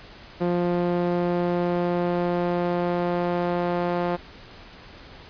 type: tone with band-pass filter sweep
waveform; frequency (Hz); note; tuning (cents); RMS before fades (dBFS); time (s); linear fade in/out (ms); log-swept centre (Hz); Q
sawtooth; 175.4; F3; +8; -24; 0.4-4.17; 20; 410 to 650; 0.95
effects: pink hiss -45 dBFS RMS until 5.29 s + resampled to 11025 Hz